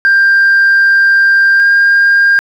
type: tone pair in turn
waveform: sine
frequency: 1589 / 1606.5 Hz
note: G6 / G6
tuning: +23 / +42 cents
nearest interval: unison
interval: 19 cents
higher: second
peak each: -3 dBFS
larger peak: neither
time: 0.05-1.6 / 1.6-2.39 s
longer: first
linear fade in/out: 0 ms
effects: tanh soft clip ceiling -3 dBFS + 7-bit